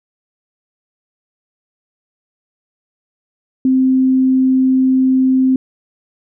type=tone; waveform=sine; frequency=260.7 Hz; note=C4; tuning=6 cents flat; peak=-9 dBFS; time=3.65-5.56 s; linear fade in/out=2 ms; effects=none